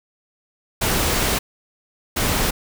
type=noise bursts at uneven times; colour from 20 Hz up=pink; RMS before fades=-20 dBFS; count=2; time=0.81-1.39 / 2.16-2.51 s; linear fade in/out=10 ms; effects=none